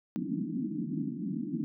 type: band-pass noise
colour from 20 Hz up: white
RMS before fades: -34 dBFS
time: 0.16-1.64 s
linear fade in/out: 0 ms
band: 150 to 320 Hz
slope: 96 dB/octave
effects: none